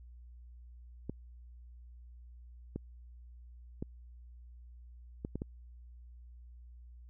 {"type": "clicks", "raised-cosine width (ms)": 3, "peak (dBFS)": -24, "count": 6, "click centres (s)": [1.096, 2.76, 3.825, 5.249, 5.356, 5.419], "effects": ["added 60 Hz sine -50 dBFS peak until 7.09 s"]}